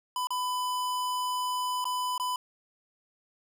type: tone with dropouts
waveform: square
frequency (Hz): 1000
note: B5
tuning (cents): +21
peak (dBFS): -29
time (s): 0.16-2.36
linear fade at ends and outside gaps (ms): 2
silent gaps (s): 0.271-0.305 / 1.843-1.853 / 2.179-2.198
effects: none